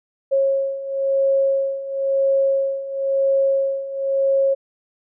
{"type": "beating tone pair", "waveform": "sine", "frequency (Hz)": [544, 544.98], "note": ["C#5", "C#5"], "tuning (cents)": [-33, -30], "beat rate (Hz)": 0.98, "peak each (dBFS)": [-22, -18], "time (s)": [0.31, 4.55], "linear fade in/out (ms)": 20, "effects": []}